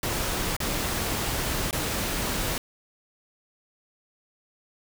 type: noise with dropouts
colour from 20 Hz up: pink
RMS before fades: -28 dBFS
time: 0.03-2.58 s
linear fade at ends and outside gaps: 2 ms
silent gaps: 0.566-0.602 / 1.71-1.728 s
effects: none